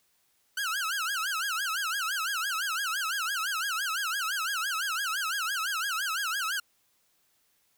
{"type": "tone with vibrato", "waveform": "sawtooth", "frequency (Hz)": 1453, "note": "F#6", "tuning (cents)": -32, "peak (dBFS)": -25, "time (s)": [0.57, 6.6], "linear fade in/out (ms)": 5, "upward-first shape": "sine", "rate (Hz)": 5.9, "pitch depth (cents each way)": 230, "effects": ["white hiss -70 dBFS RMS until 7.77 s"]}